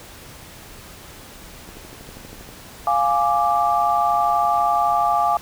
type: click train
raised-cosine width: 2 ms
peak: -26 dBFS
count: 11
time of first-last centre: 1.69-2.49 s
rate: 12.5 Hz
type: chord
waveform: sine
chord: D diminished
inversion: first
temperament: equal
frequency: 698.5 / 830.6 / 1174.7 Hz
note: F5 / Ab5 / D6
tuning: 0 / 0 / 0 cents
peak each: -20 dBFS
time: 2.87-5.37 s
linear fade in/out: 2 ms
effects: pink hiss -41 dBFS RMS until 5.41 s